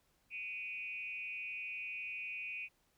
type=tone with frequency modulation; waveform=sine; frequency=2478 Hz; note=D#7; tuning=8 cents flat; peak=-40 dBFS; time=0.3-2.69 s; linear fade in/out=50 ms; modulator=200 Hz; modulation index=0.83; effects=pink hiss -75 dBFS RMS until 2.97 s